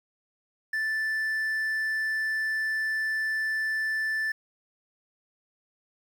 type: tone with quantisation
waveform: triangle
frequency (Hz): 1760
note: A6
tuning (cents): 0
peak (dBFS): -24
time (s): 0.73-4.32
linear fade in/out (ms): 5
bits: 9
effects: none